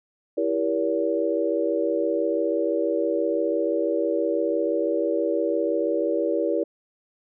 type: chord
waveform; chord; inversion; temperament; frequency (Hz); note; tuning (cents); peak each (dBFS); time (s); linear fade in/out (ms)
sine; E diminished seventh; none; just; 329.6 / 395.6 / 474.7 / 569.6; E4 / G4 / Bb4 / Db5; 0 / +16 / +31 / +47; -26 / -28 / -26 / -26; 0.37-6.64; 10
effects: none